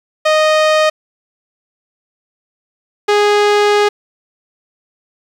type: tone pair in turn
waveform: sawtooth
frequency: 620 / 413.8 Hz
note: D#5 / G#4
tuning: -6 / -6 cents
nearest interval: perfect fifth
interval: 700 cents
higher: first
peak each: -5 dBFS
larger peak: neither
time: 0.25-0.9 / 3.08-3.89 s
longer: second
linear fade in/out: 10 ms
effects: low-pass 5000 Hz 12 dB/octave + 7-bit